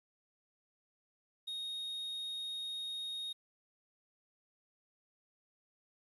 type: tone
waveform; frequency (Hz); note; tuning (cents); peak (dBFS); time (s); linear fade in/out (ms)
triangle; 3728; A#7; -1; -37; 1.47-3.33; 10
effects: resampled to 32000 Hz + 11-bit